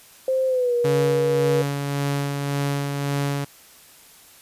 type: tone with pitch glide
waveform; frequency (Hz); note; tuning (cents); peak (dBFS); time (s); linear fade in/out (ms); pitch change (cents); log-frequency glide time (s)
sine; 523 to 479.6; C5 to A#4; -1 to +49; -18; 0.28-1.62; 2; -150; 0.47-0.75
type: tone with tremolo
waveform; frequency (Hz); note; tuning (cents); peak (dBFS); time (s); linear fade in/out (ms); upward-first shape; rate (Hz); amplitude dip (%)
sawtooth; 141.5; C#3; +36; -17; 0.84-3.45; 10; sine; 1.8; 35
effects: white hiss -49 dBFS RMS until 4.41 s + resampled to 32000 Hz